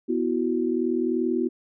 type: chord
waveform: sine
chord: B suspended fourth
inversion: none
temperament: equal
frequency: 246.9 / 329.6 / 370 Hz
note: B3 / E4 / F#4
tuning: 0 / 0 / 0 cents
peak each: -26 dBFS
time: 0.08-1.49 s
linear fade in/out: 20 ms
effects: none